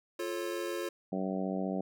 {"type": "chord", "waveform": "square", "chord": "F augmented", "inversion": "none", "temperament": "just", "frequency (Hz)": [349.2, 436.5, 545.7], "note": ["F4", "A4", "C#5"], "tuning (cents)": [0, -14, -27], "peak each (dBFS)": [-37, -41, -40], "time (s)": [0.19, 0.89], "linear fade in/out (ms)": 5}
{"type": "harmonic tone", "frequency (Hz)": 94.9, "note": "F#2", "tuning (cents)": 44, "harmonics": [2, 3, 4, 5, 6, 7, 8], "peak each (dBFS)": [-34, -38, -41, -42, -41, -41, -44], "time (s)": [1.12, 1.81], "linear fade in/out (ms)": 5}
{"effects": []}